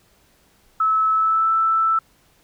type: tone with pitch glide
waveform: sine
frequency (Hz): 1300 to 1322.7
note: E6 to E6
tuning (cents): -24 to +5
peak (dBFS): -15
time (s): 0.8-1.99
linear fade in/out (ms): 5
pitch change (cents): +29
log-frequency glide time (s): 1.12-1.51
effects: pink hiss -58 dBFS RMS until 2.43 s